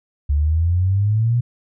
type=exponential sweep; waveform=sine; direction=up; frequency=70.3 to 122.9 Hz; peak=-14 dBFS; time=0.29-1.41 s; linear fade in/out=10 ms; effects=none